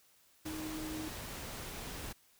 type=tone in noise; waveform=sine; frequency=312.5 Hz; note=D#4; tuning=8 cents sharp; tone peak=-40 dBFS; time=0.45-1.09 s; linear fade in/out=10 ms; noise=pink; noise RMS=-44 dBFS; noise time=0.45-2.13 s; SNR=+1 dB; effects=white hiss -67 dBFS RMS until 2.39 s